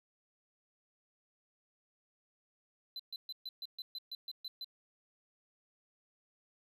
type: tone bursts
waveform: triangle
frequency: 4038 Hz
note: B7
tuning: 38 cents sharp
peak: -39 dBFS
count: 11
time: 2.96-4.645 s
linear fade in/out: 2 ms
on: 35 ms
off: 130 ms
effects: none